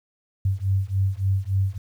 sine beating tone pair, 95 / 98.5 Hz, F#2 / G2, +46 / +9 cents, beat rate 3.5 Hz, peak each -23 dBFS, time 0.45-1.78 s, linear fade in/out 5 ms, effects 9-bit

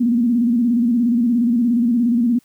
sine tone with vibrato, 237.6 Hz, A#3, 33 cents sharp, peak -13 dBFS, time 0-2.39 s, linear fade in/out 10 ms, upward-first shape square, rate 17 Hz, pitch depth 71 cents each way, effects white hiss -58 dBFS RMS until 2.44 s

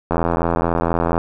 click train, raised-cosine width 1 ms, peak -4 dBFS, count 91, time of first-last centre 0.11-1.179 s, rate 84.2 Hz, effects none

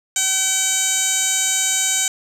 15% pulse tone with band-pass filter, 764 Hz, G5, 45 cents flat, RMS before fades -19 dBFS, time 0.16-2.08 s, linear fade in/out 2 ms, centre 6700 Hz, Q 2.6, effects none

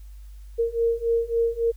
sine beating tone pair, 461.2 / 464.8 Hz, A#4 / A#4, -19 / -5 cents, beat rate 3.6 Hz, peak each -24 / -23 dBFS, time 0.58-1.72 s, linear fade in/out 20 ms, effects added 50 Hz sine -39 dBFS peak until 1.76 s + white hiss -62 dBFS RMS until 1.76 s

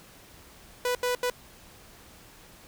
sawtooth tone bursts at uneven times, 493.9 Hz, B4, in tune, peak -21 dBFS, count 3, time 0.85-0.95 / 1.03-1.15 / 1.23-1.3 s, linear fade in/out 2 ms, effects pink hiss -52 dBFS RMS until 2.67 s

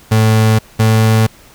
35% pulse tone pair in turn, 110 / 110.52 Hz, A2 / A2, 0 / +8 cents, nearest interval unison, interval 8 cents, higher second, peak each -6 dBFS, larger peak neither, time 0.11-0.59 / 0.79-1.27 s, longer neither, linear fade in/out 10 ms, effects pink hiss -43 dBFS RMS until 1.54 s

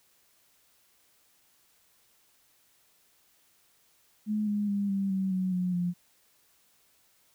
sine tone with pitch steps, 212.3 / 206.7 / 201.3 / 196.03 / 190.89 / 185.89 / 181.01 / 176.27 Hz, G#3 / G#3 / G3 / G3 / G3 / F#3 / F#3 / F3, +38 / -8 / +46 / 0 / -46 / +8 / -38 / +16 cents, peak -26 dBFS, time 4.26-5.94 s, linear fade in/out 50 ms, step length 210 ms, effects white hiss -66 dBFS RMS until 7.34 s

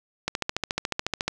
click train, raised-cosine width 0.2 ms, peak -8 dBFS, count 15, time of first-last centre 0.28-1.28 s, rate 14 Hz, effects none

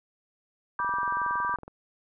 sine chord, G major, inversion first, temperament equal with one note detuned, 973 / 1174.7 / 1568 Hz, B5 / D6 / G6, -26 / 0 / 0 cents, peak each -30 / -29 / -32 dBFS, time 0.79-1.56 s, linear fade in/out 2 ms
click train, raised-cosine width 1 ms, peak -28 dBFS, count 20, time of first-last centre 0.8-1.68 s, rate 21.6 Hz
effects none

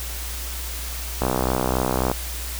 click train, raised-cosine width 1 ms, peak -7 dBFS, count 58, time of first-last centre 1.22-2.115 s, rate 63.7 Hz, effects added 60 Hz sine -30 dBFS peak until 2.59 s + white hiss -33 dBFS RMS until 2.59 s

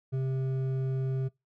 triangle tone with hard clipping, 132.2 Hz, C3, 18 cents sharp, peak -29 dBFS, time 0.12-1.29 s, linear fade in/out 20 ms, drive 11 dB, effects noise-tail reverb RT60 0.2 s tail -23 dB re dry

